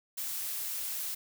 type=noise; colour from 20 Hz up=blue; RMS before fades=-36 dBFS; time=0.17-1.15 s; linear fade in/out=10 ms; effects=none